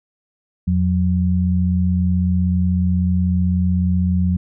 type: tone pair together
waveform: sine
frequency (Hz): 85.5 / 181.69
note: F2 / F#3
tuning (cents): -36 / -31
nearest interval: octave + minor second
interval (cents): 1305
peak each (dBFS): -17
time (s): 0.67-4.37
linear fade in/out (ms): 10
effects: none